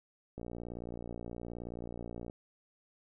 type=click train; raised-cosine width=2 ms; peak=-29 dBFS; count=114; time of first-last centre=0.38-2.299 s; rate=58.9 Hz; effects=none